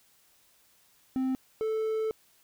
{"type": "tone pair in turn", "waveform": "triangle", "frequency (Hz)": [261.1, 439.1], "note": ["C4", "A4"], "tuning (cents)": [-3, -4], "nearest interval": "major sixth", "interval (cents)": 899, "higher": "second", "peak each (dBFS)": [-24, -25], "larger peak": "first", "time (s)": [[1.16, 1.35], [1.61, 2.11]], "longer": "second", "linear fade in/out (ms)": 0, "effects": ["white hiss -64 dBFS RMS until 2.43 s"]}